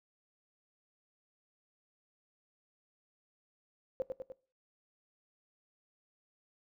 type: tone with echo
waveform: sine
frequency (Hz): 523.3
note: C5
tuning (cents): 0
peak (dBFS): -30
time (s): 4-4.02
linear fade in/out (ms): 0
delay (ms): 100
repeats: 3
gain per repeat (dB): -4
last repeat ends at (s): 4.32
effects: noise-tail reverb RT60 0.4 s tail -21 dB re dry